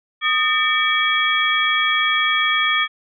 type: tone cluster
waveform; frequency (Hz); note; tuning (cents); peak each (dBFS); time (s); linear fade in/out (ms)
sine; 1235 / 1802 / 2291 / 3312; D#6 / A6 / D7 / G#7; -13 / +41 / -44 / -5; -21; 0.21-2.88; 50
effects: none